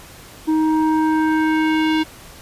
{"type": "tone with low-pass filter sweep", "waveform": "square", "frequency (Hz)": 313.9, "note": "D#4", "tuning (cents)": 15, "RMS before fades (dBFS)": -17, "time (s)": [0.47, 2.04], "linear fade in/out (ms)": 20, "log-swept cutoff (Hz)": [640, 3400], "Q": 1.7, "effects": ["pink hiss -41 dBFS RMS until 2.41 s", "resampled to 32000 Hz"]}